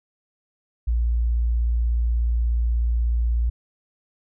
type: tone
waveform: sine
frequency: 58.27 Hz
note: A#1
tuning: in tune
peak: -18 dBFS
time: 0.87-3.5 s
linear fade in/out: 10 ms
effects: none